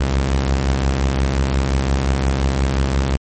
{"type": "beating tone pair", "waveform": "sawtooth", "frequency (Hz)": [62, 67.7], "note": ["B1", "C#2"], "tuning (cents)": [7, -40], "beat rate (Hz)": 5.7, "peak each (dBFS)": [-19, -12], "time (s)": [0, 3.17], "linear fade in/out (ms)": 10, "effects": ["MP3 32 kbps"]}